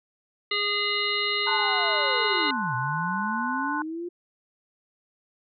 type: harmonic tone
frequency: 411 Hz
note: G#4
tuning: 18 cents flat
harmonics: 1 / 3 / 5 / 7 / 9 / 10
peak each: -33 / -32 / -28 / -30 / -32 / -31 dBFS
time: 0.51-2.51 s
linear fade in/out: 5 ms
type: linear two-way sweep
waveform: sine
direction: down then up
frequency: 932.3 to 120 to 354.8 Hz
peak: -30 dBFS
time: 1.46-4.09 s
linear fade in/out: 10 ms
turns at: 2.75 s
type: chord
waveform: sine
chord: F# diminished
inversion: first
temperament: equal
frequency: 880 / 1046.5 / 1480 Hz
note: A5 / C6 / F#6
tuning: 0 / 0 / 0 cents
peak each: -31 / -30 / -30 dBFS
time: 1.47-3.82 s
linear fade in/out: 2 ms
effects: none